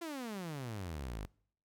sawtooth exponential sweep, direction down, 349.2 to 46.72 Hz, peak -36 dBFS, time 0.01-1.26 s, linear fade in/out 10 ms, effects noise-tail reverb RT60 0.6 s tail -24 dB re dry

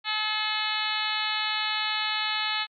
harmonic tone with a mistuned harmonic, 429.3 Hz, A4, 43 cents flat, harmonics 2 / 3 / 4 / 5 / 6 / 7 / 8 / 9 / 10, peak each -34 / -34 / -34 / -34 / -34 / -34 / -34 / -34 / -34 dBFS, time 0.04-2.67 s, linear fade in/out 50 ms, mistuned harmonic 8, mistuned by +17 cents, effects MP3 64 kbps

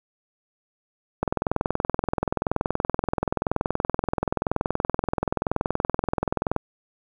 click train, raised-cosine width 1 ms, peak -8 dBFS, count 113, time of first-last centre 1.23-6.563 s, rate 21 Hz, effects 8-bit

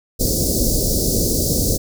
pink band-stop noise, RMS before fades -18 dBFS, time 0.19-1.78 s, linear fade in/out 20 ms, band 580 to 4600 Hz, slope 48 dB/octave, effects none

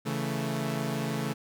sawtooth chord, A major, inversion first, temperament equal, 138.59 / 164.81 / 220 Hz, C#3 / E3 / A3, 0 / 0 / 0 cents, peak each -29 / -31 / -29 dBFS, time 0.05-1.34 s, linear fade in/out 20 ms, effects none

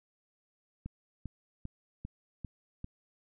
click train, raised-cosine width 5 ms, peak -27 dBFS, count 6, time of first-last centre 0.86-2.844 s, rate 2.52 Hz, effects none

